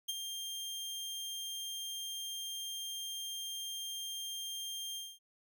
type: tone with ADSR envelope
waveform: sawtooth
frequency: 3193 Hz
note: G7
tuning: 31 cents sharp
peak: -29 dBFS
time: 0.08-5.19 s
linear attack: 14 ms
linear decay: 25 ms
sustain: -7 dB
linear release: 230 ms
effects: none